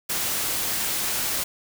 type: noise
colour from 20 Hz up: white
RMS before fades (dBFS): -26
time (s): 0.09-1.44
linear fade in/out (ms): 10
effects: none